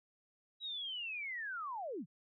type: linear sweep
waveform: sine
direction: down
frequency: 3900 to 127.3 Hz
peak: -39 dBFS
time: 0.6-2.06 s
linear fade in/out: 50 ms
effects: none